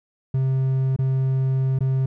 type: tone with dropouts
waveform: triangle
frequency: 132.4 Hz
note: C3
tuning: 21 cents sharp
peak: -16 dBFS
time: 0.34-2.06 s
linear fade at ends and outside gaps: 5 ms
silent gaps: 0.963-0.988 / 1.789-1.806 s
effects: none